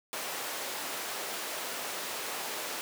pink high-pass noise, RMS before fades -37 dBFS, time 0.13-2.81 s, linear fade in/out 0 ms, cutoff 480 Hz, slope 12 dB/octave, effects none

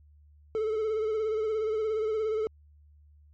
triangle tone with vibrato, 435 Hz, A4, 20 cents flat, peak -24 dBFS, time 0.55-2.47 s, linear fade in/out 0 ms, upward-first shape sine, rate 17 Hz, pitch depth 43 cents each way, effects added 74 Hz sine -54 dBFS peak until 3.33 s + MP3 32 kbps

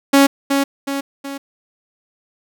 sawtooth tone with echo, 277.2 Hz, C#4, in tune, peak -4 dBFS, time 0.13-0.27 s, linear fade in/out 10 ms, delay 370 ms, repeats 3, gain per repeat -6 dB, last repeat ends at 1.38 s, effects none

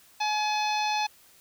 harmonic tone with a mistuned harmonic, 847 Hz, G#5, 34 cents sharp, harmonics 1 / 2 / 3 / 4 / 5 / 6 / 7, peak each -26 / -39 / -32 / -37 / -36 / -42 / -41 dBFS, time 0.2-1.07 s, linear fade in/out 10 ms, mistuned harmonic 4, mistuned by +53 cents, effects white hiss -57 dBFS RMS until 1.4 s

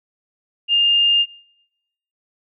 sine tone, 2814 Hz, F7, 12 cents sharp, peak -12 dBFS, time 0.68-1.26 s, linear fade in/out 50 ms, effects noise-tail reverb RT60 0.9 s tail -26 dB re dry

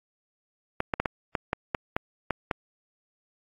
clicks, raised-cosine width 0.5 ms, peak -10 dBFS, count 10, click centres 0.804 / 0.938 / 1 / 1.058 / 1.352 / 1.531 / 1.748 / 1.965 / 2.307 / 2.512 s, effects AAC 32 kbps

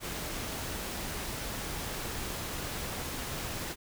pink noise, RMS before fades -37 dBFS, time 0-3.76 s, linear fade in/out 50 ms, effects none

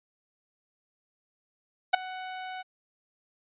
sawtooth tone with ADSR envelope, 744 Hz, F#5, 9 cents sharp, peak -11 dBFS, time 1.93-2.63 s, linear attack 13 ms, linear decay 7 ms, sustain -21 dB, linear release 22 ms, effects resampled to 8000 Hz

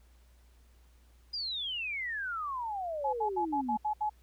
sine exponential sweep, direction down, 4978 to 220 Hz, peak -33 dBFS, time 1.33-3.77 s, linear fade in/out 10 ms
sine tone bursts, 848 Hz, G#5, 36 cents sharp, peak -28 dBFS, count 7, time 3.04-4.097 s, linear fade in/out 10 ms, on 91 ms, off 70 ms
effects added 60 Hz sine -58 dBFS peak until 4.22 s + pink hiss -69 dBFS RMS until 4.22 s

